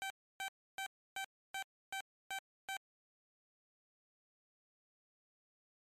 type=tone bursts; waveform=15% pulse; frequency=775 Hz; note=G5; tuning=20 cents flat; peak=-33 dBFS; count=8; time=0.02-2.768 s; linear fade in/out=0 ms; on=81 ms; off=300 ms; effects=low-pass 12000 Hz 12 dB/octave + MP3 96 kbps